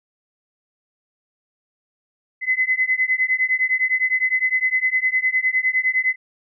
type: beating tone pair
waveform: sine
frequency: 2027 / 2036.8 Hz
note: B6 / C7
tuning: +45 / -47 cents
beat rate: 9.8 Hz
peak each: -20 / -20 dBFS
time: 2.41-6.16 s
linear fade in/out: 50 ms
effects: none